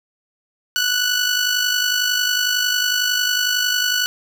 15% pulse tone with amplitude modulation, 1480 Hz, F#6, in tune, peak -8 dBFS, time 0.76-4.06 s, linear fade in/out 0 ms, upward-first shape sine, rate 51 Hz, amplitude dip 50%, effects none

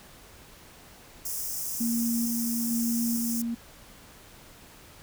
white high-pass noise, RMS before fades -33 dBFS, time 1.25-3.42 s, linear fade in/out 5 ms, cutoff 5100 Hz, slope 96 dB/octave
sine tone with tremolo, 232.9 Hz, A#3, 1 cent flat, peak -25 dBFS, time 1.8-3.55 s, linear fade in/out 10 ms, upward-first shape square, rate 1.1 Hz, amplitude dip 25%
effects pink hiss -51 dBFS RMS until 5.02 s

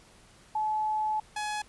sine / sawtooth tone pair in turn, 860 / 843.3 Hz, A5 / G#5, -40 / +26 cents, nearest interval unison, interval 34 cents, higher first, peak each -26 / -27 dBFS, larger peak first, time 0.55-1.2 / 1.36-1.62 s, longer first, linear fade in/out 5 ms, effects pink hiss -57 dBFS RMS until 1.68 s + resampled to 24000 Hz

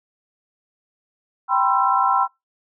sine chord, C major seventh, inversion second, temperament equal with one note detuned, 784 / 987.8 / 1046.5 / 1339.2 Hz, G5 / B5 / C6 / E6, 0 / 0 / 0 / +27 cents, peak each -21 dBFS, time 1.48-2.28 s, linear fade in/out 50 ms, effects noise-tail reverb RT60 0.2 s tail -24 dB re dry

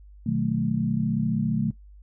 sine chord, B dominant seventh, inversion none, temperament equal with one note detuned, 123.47 / 154.04 / 185 / 220 Hz, B2 / D#3 / F#3 / A3, 0 / -17 / 0 / 0 cents, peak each -30 / -28 / -28 / -25 dBFS, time 0.26-1.71 s, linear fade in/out 5 ms, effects noise-tail reverb RT60 0.1 s tail -17 dB re dry + added 50 Hz sine -45 dBFS peak until 2.02 s

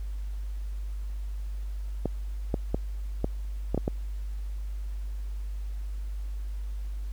clicks, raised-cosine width 2 ms, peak -13 dBFS, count 7, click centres 2.057 / 2.542 / 2.745 / 3.244 / 3.746 / 3.777 / 3.879 s, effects added 50 Hz sine -31 dBFS peak until 7.12 s + pink hiss -58 dBFS RMS until 7.12 s

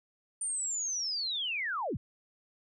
sine linear sweep, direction down, 9100 to 55.6 Hz, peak -31 dBFS, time 0.41-1.97 s, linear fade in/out 5 ms, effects none

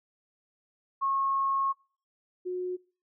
sine tone pair in turn, 1089 / 363.4 Hz, C#6 / F#4, -31 / -31 cents, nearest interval octave + perfect fifth, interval 1900 cents, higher first, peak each -25 / -30 dBFS, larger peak first, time 1.01-1.73 / 2.45-2.77 s, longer first, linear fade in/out 20 ms, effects noise-tail reverb RT60 0.4 s tail -23 dB re dry

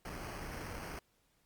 pink noise with sample-and-hold, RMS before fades -44 dBFS, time 0.05-0.99 s, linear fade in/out 2 ms, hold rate 3675 Hz, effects pink hiss -74 dBFS RMS until 1.45 s + Opus 48 kbps

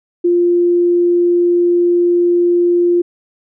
sine tone, 349.2 Hz, F4, in tune, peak -9 dBFS, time 0.24-3.02 s, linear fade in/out 10 ms, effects none

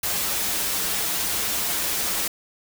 white noise with comb filter, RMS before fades -25 dBFS, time 0.03-2.28 s, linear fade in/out 5 ms, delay 7.9 ms, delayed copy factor -0.6, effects none

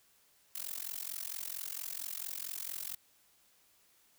blue noise with amplitude modulation, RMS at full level -37 dBFS, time 0.55-2.95 s, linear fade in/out 5 ms, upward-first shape sine, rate 44.4 Hz, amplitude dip 100%, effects white hiss -68 dBFS RMS until 4.18 s

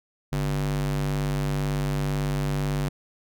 square tone with high-pass filter, 49 Hz, G1, in tune, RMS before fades -26 dBFS, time 0.32-2.89 s, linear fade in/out 10 ms, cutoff 100 Hz, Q 9, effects none

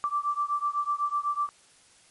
sine beating tone pair, 1166 / 1174 Hz, D6 / D6, -13 / -1 cents, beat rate 8 Hz, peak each -28 / -29 dBFS, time 0.04-1.49 s, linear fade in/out 0 ms, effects white hiss -58 dBFS RMS until 2.1 s + MP3 48 kbps

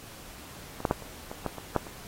clicks, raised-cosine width 1 ms, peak -24 / -11 / -9 / -30 / -24 / -15 / -24 / -9 / -27 dBFS, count 9, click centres 0.804 / 0.852 / 0.911 / 1.023 / 1.315 / 1.463 / 1.583 / 1.763 / 1.868 s, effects pink hiss -47 dBFS RMS until 2.07 s + AAC 48 kbps

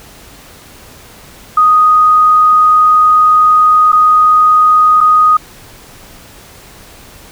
sine tone with dropouts, 1244.5 Hz, D#6, in tune, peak -4 dBFS, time 1.57-5.37 s, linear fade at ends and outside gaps 5 ms, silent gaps 3.92-3.928 / 5.006-5.01 s, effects pink hiss -37 dBFS RMS until 7.31 s

